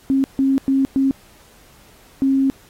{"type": "tone bursts at uneven times", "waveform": "sine", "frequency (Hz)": 270, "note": "C#4", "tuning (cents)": -45, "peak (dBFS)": -13, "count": 5, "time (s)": [[0.1, 0.24], [0.39, 0.58], [0.68, 0.85], [0.96, 1.11], [2.22, 2.5]], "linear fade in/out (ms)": 0, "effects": ["pink hiss -50 dBFS RMS until 2.69 s", "AAC 48 kbps"]}